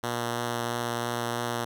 5% pulse tone with vibrato, 119 Hz, A#2, 36 cents sharp, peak -17 dBFS, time 0.03-1.65 s, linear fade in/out 10 ms, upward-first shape triangle, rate 3 Hz, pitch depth 11 cents each way, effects none

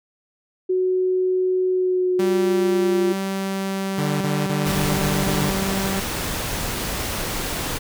sine tone with pitch glide, 370 to 355.1 Hz, F#4 to F4, 0 to +29 cents, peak -17 dBFS, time 0.69-3.13 s, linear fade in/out 10 ms, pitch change -71 cents, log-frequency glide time 1.7-3 s
sawtooth tone, 193.7 Hz, G3, 20 cents flat, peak -19 dBFS, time 2.19-6 s, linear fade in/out 5 ms
sawtooth tone bursts, 148 Hz, D3, 14 cents sharp, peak -18 dBFS, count 6, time 3.98-5.495 s, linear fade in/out 5 ms, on 230 ms, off 27 ms
pink noise, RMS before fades -26 dBFS, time 4.65-7.79 s, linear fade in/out 20 ms
effects none

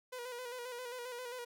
sawtooth tone with vibrato, 492.4 Hz, B4, 5 cents flat, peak -38 dBFS, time 0.12-1.45 s, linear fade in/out 10 ms, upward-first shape square, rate 7.5 Hz, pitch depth 46 cents each way, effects none

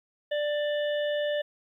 harmonic tone, 590 Hz, D5, 8 cents sharp, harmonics 1 / 3 / 5 / 6, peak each -26 / -36 / -40 / -42 dBFS, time 0.31-1.42 s, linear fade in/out 10 ms, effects 11-bit

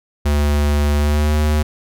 square tone with pitch glide, 73.2 to 75.69 Hz, D2 to D#2, -5 to -47 cents, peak -14 dBFS, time 0.25-1.63 s, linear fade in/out 10 ms, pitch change +58 cents, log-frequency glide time 0.96-1.35 s, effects none

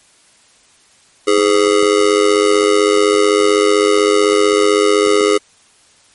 square tone with amplitude modulation, 415.3 Hz, G#4, in tune, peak -6 dBFS, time 1.27-5.38 s, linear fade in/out 10 ms, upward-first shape sine, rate 95.8 Hz, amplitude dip 95%, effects white hiss -50 dBFS RMS until 6.14 s + MP3 48 kbps

